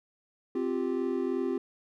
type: chord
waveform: triangle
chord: C suspended fourth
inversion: none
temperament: equal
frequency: 261.6 / 349.2 / 392 Hz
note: C4 / F4 / G4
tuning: 0 / 0 / 0 cents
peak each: -30 dBFS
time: 0.55-1.58 s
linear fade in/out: 5 ms
effects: none